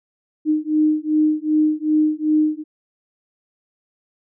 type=beating tone pair; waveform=sine; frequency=305.9 / 308.5 Hz; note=D#4 / D#4; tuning=-29 / -15 cents; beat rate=2.6 Hz; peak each=-18 dBFS; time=0.45-2.64 s; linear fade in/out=50 ms; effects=none